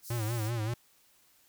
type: high-pass noise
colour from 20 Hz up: white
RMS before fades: -45 dBFS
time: 0.02-0.52 s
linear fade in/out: 50 ms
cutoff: 4300 Hz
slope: 48 dB/octave
type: tone with vibrato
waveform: square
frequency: 112.9 Hz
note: A2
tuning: 45 cents sharp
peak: -31 dBFS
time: 0.1-0.74 s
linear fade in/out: 5 ms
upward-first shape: sine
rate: 5.2 Hz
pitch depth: 110 cents each way
effects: white hiss -65 dBFS RMS until 1.48 s